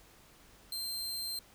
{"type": "tone", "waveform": "sawtooth", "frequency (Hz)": 4152, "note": "C8", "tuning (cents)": -14, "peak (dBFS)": -33, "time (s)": [0.72, 1.39], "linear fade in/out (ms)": 2, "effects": ["added 47 Hz sine -67 dBFS peak until 1.54 s", "pink hiss -60 dBFS RMS until 1.54 s"]}